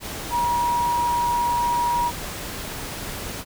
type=tone in noise; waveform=sine; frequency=956 Hz; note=A#5; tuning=43 cents sharp; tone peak=-19 dBFS; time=0.3-2.12 s; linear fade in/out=50 ms; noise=pink; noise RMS=-32 dBFS; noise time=0-3.45 s; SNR=+10 dB; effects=none